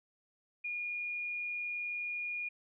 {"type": "tone", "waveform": "sine", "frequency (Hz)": 2433, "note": "D#7", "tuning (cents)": -39, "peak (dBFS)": -35, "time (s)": [0.64, 2.49], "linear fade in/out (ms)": 10, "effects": []}